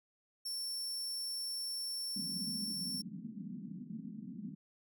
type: tone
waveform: sawtooth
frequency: 5430 Hz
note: F8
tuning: 50 cents flat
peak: -35 dBFS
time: 0.45-3.02 s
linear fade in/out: 10 ms
type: band-pass noise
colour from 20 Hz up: white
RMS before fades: -45 dBFS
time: 2.16-4.55 s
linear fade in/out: 5 ms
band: 170 to 240 Hz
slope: 48 dB/octave
effects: none